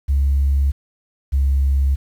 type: tone pair in turn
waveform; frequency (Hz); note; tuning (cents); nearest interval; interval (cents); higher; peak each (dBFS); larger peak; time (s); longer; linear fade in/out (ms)
sine; 69.3 / 68.46; C#2 / C#2; 0 / -21; unison; 21; first; -12; neither; 0.08-0.72 / 1.32-1.96; neither; 20
effects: tanh soft clip ceiling -10 dBFS + 8-bit